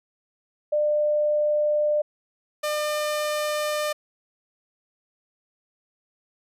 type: tone pair in turn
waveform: sine / sawtooth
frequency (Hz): 598 / 601.4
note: D5 / D5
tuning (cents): +31 / +41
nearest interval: unison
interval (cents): 10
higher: second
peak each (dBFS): -19 / -20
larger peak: first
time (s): 0.72-2.02 / 2.63-3.93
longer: neither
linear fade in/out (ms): 10
effects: resampled to 32000 Hz